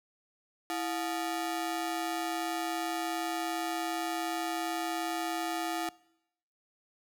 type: ring-modulated tone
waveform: sawtooth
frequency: 523.3 Hz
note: C5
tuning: in tune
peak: -25 dBFS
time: 0.7-5.89 s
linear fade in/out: 0 ms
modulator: 193 Hz
effects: noise-tail reverb RT60 0.8 s tail -23 dB re dry